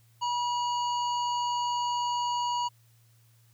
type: harmonic tone with a mistuned harmonic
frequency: 966 Hz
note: B5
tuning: 39 cents flat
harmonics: 1 / 3 / 5 / 7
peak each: -27 / -37 / -41 / -44 dBFS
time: 0.21-2.69 s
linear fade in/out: 20 ms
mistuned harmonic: 5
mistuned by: -110 cents
effects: added 115 Hz sine -59 dBFS peak until 3.53 s + white hiss -67 dBFS RMS until 3.53 s